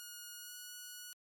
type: tone with pitch glide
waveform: 5% pulse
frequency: 1442 to 1462.1 Hz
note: F#6 to F#6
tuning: -45 to -21 cents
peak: -36 dBFS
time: 0-1.13 s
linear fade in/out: 0 ms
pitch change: +24 cents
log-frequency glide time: 0.35-0.57 s
effects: MP3 64 kbps